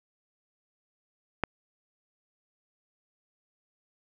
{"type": "click", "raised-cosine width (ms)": 0.5, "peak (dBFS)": -10, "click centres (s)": 1.437, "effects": []}